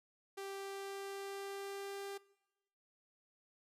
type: tone with pitch glide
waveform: sawtooth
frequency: 392.4 to 397 Hz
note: G4 to G4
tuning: +2 to +22 cents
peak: -39 dBFS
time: 0.37-2.18 s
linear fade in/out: 10 ms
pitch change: +20 cents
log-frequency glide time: 0.52-2.01 s
effects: noise-tail reverb RT60 1.0 s tail -22 dB re dry + resampled to 32000 Hz